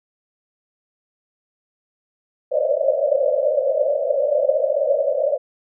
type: band-pass noise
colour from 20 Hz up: white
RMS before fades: -19 dBFS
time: 2.51-5.38 s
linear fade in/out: 20 ms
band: 530 to 610 Hz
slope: 96 dB/octave
effects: none